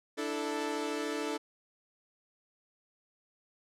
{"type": "chord", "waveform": "sawtooth", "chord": "D suspended second", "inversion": "none", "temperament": "equal with one note detuned", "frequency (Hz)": [293.7, 327.2, 440], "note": ["D4", "E4", "A4"], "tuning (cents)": [0, -13, 0], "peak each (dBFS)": [-33, -35, -32], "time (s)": [0.17, 1.38], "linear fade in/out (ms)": 20, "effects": ["low-pass 9000 Hz 12 dB/octave"]}